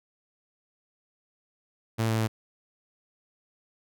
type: tone with pitch steps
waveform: sawtooth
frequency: 112.9 / 111.8 / 110.7 Hz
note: A2 / A2 / A2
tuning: +45 / +28 / +11 cents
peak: -20 dBFS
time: 1.98-2.28 s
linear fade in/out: 20 ms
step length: 100 ms
effects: none